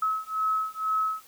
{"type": "beating tone pair", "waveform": "sine", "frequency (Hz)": [1287, 1289.1], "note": ["E6", "E6"], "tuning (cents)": [-42, -39], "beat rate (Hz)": 2.1, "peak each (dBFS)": -28, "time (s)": [0.02, 1.22], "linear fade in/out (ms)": 5, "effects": ["white hiss -54 dBFS RMS until 1.27 s"]}